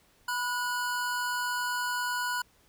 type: tone pair together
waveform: square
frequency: 987.8 / 1457.5 Hz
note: B5 / F#6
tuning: 0 / -26 cents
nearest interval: perfect fifth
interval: 674 cents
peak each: -33 / -32 dBFS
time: 0.28-2.42 s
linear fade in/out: 5 ms
effects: pink hiss -64 dBFS RMS until 2.68 s